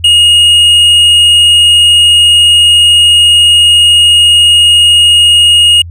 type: tone with hard clipping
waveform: sine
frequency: 2867 Hz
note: F7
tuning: 45 cents sharp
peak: -3 dBFS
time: 0.04-5.82 s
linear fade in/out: 5 ms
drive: 5 dB
effects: added 85 Hz sine -22 dBFS peak until 5.9 s